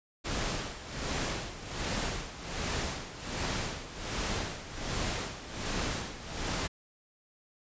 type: noise with tremolo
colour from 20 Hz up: pink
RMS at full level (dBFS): -32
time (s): 0.24-6.68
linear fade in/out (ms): 20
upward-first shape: sine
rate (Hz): 1.3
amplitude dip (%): 75
effects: resampled to 16000 Hz